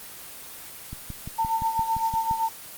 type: click train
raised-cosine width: 5 ms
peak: -22 dBFS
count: 9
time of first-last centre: 0.93-2.312 s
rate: 5.79 Hz
type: tone with tremolo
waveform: sine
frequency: 900 Hz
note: A5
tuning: 39 cents sharp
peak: -20 dBFS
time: 1.38-2.49 s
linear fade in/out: 10 ms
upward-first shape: sine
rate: 7.8 Hz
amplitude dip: 65%
effects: white hiss -41 dBFS RMS until 2.77 s + Opus 24 kbps